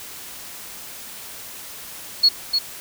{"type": "tone with echo", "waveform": "sine", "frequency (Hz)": 4340, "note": "C#8", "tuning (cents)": -37, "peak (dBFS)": -10, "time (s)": [2.23, 2.29], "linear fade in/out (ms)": 10, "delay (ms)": 300, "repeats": 1, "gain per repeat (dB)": -6, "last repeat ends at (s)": 2.59, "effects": ["white hiss -37 dBFS RMS until 2.8 s"]}